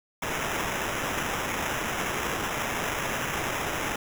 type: noise with sample-and-hold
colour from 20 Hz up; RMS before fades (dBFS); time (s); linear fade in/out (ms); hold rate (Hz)
white; -30; 0.22-3.96; 5; 4410
effects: none